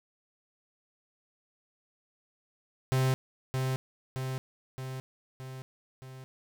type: tone with echo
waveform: 45% pulse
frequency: 130.81 Hz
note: C3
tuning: in tune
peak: -24 dBFS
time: 2.92-3.14 s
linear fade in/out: 0 ms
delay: 620 ms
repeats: 5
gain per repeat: -4 dB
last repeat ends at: 6.24 s
effects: none